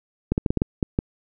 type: clicks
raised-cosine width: 3 ms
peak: -7 dBFS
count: 8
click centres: 0.32 / 0.379 / 0.462 / 0.505 / 0.573 / 0.619 / 0.828 / 0.989 s
effects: none